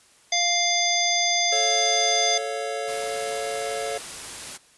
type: harmonic tone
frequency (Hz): 698.5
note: F5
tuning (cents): 0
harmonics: 1 / 3 / 5 / 7 / 9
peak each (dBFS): -26 / -26 / -26 / -26 / -26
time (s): 0.32-2.38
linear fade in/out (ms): 5
type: chord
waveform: square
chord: A augmented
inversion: none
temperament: equal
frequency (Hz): 440 / 554.4 / 698.5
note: A4 / C#5 / E#5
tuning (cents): 0 / 0 / 0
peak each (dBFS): -32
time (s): 1.52-3.98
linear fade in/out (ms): 5
type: noise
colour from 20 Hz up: white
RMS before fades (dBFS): -36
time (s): 2.87-4.58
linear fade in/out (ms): 20
effects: white hiss -56 dBFS RMS until 4.77 s + resampled to 24000 Hz